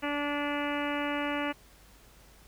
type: harmonic tone with a mistuned harmonic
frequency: 290 Hz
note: D4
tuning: 22 cents flat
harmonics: 1 / 2 / 3 / 4 / 5 / 6 / 7 / 8 / 9 / 10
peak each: -33 / -36 / -38 / -39 / -40 / -41 / -41 / -42 / -43 / -43 dBFS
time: 0.02-1.53 s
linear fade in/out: 20 ms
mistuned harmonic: 8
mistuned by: +16 cents
effects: added 50 Hz sine -58 dBFS peak until 2.47 s + pink hiss -58 dBFS RMS until 2.47 s